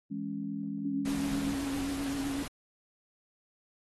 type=chord; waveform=sine; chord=C# minor; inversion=first; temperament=equal; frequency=164.81 / 207.7 / 277.2 Hz; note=E3 / G#3 / C#4; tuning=0 / 0 / 0 cents; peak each=-42 / -36 / -37 dBFS; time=0.1-1.55 s; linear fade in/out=20 ms
type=tone with vibrato; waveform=sine; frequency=277.2 Hz; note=C#4; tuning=in tune; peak=-32 dBFS; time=0.85-2.43 s; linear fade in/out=5 ms; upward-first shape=sine; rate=7.9 Hz; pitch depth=32 cents each way
type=noise; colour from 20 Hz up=pink; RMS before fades=-41 dBFS; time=1.05-2.48 s; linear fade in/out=5 ms
effects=AAC 32 kbps